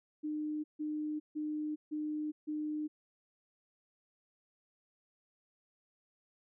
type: tone bursts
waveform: sine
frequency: 303.5 Hz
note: D#4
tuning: 43 cents flat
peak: -34 dBFS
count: 5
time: 0.23-2.88 s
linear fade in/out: 20 ms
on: 410 ms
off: 150 ms
effects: none